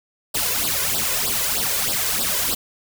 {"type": "noise with flanger", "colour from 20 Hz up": "white", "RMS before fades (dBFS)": -22, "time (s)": [0.34, 2.55], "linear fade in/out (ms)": 10, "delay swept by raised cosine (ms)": [0.22, 2.02], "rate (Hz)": 3.2, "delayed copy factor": 0.8, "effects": []}